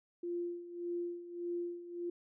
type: tone with tremolo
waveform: sine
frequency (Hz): 347.6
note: F4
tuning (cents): -8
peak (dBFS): -34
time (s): 0.23-2.1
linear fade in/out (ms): 5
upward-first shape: sine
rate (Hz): 1.7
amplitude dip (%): 75
effects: none